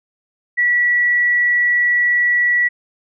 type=tone; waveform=sine; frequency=1943 Hz; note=B6; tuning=29 cents flat; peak=-12 dBFS; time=0.57-2.69 s; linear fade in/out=20 ms; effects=none